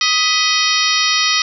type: harmonic tone with a mistuned harmonic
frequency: 627 Hz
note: D#5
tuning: 13 cents sharp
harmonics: 2 / 3 / 4 / 5 / 6 / 7 / 8 / 9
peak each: -21 / -21 / -21 / -21 / -21 / -21 / -21 / -21 dBFS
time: 0.01-1.42 s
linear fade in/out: 2 ms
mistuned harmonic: 3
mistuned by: +87 cents
effects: none